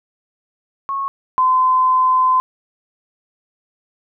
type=tone pair in turn; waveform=sine; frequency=1097 / 1026.3 Hz; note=C#6 / C6; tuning=-18 / -34 cents; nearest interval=minor second; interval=116 cents; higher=first; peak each=-19 / -11 dBFS; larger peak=second; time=0.89-1.08 / 1.38-2.4 s; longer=second; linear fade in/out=0 ms; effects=none